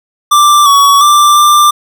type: tone with pitch steps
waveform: square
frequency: 1178 / 1126 / 1179 / 1186 Hz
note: D6 / C#6 / D6 / D6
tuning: +5 / +27 / +6 / +17 cents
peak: -4 dBFS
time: 0.31-1.71 s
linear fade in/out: 10 ms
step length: 350 ms
effects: none